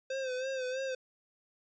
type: tone with vibrato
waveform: square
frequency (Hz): 520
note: C5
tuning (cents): -11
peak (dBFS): -34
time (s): 0.1-0.95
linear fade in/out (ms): 5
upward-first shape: sine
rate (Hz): 3.1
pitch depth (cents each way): 57
effects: resampled to 16000 Hz